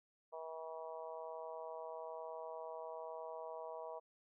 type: harmonic tone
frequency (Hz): 161.1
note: E3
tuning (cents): -39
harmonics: 3 / 4 / 5 / 6 / 7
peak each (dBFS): -50 / -48 / -55 / -51 / -58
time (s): 0.32-4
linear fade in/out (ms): 20
effects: none